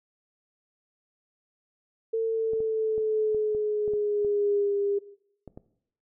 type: tone with pitch glide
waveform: sine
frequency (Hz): 450.1 to 403.3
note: A4 to G4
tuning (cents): +39 to +49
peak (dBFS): -23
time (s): 2.13-4.99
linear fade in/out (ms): 10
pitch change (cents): -190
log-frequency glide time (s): 2.26-4.75
type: clicks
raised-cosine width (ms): 2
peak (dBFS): -28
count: 10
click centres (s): 2.534 / 2.604 / 2.98 / 3.347 / 3.549 / 3.879 / 3.936 / 4.248 / 5.477 / 5.575
effects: noise-tail reverb RT60 0.7 s tail -17 dB re dry